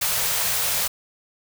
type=band-stop noise; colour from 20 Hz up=white; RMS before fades=-23 dBFS; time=0.01-0.88 s; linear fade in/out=10 ms; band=190 to 440 Hz; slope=48 dB/octave; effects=none